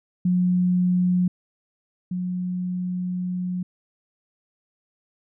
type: tone pair in turn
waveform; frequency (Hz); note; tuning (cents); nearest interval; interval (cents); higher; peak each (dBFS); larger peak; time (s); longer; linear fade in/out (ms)
sine; 180.2 / 180.85; F#3 / F#3; -45 / -39; unison; 6; second; -17 / -24; first; 0.25-1.28 / 2.11-3.63; second; 5
effects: none